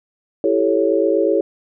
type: chord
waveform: sine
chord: A dominant seventh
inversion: second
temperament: equal with one note detuned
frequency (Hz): 331.7 / 392 / 440 / 554.4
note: E4 / G4 / A4 / C#5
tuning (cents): +11 / 0 / 0 / 0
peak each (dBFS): -19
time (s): 0.44-1.41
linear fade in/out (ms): 2
effects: none